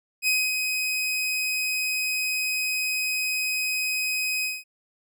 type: tone with ADSR envelope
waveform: sawtooth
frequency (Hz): 2518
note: D#7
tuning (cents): +20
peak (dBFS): -16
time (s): 0.22-4.64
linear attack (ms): 55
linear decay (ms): 240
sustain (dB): -5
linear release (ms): 200
effects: none